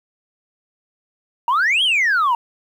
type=exponential two-way sweep; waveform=sine; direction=up then down; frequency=911 to 3322 to 911 Hz; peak=-12 dBFS; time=1.48-2.35 s; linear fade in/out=2 ms; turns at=1.83 s; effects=tanh soft clip ceiling -12 dBFS + 8-bit